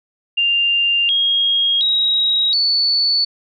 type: tone with pitch steps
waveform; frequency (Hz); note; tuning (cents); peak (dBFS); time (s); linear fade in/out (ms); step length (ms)
sine; 2794 / 3266 / 3817 / 4461; F7 / G#7 / A#7 / C#8; 0 / -30 / +40 / +10; -13; 0.37-3.25; 10; 720
effects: none